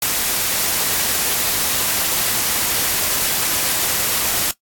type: noise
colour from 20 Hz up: white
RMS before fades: -19 dBFS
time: 0.02-4.51 s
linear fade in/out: 2 ms
effects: noise-tail reverb RT60 0.1 s tail -18 dB re dry + AAC 64 kbps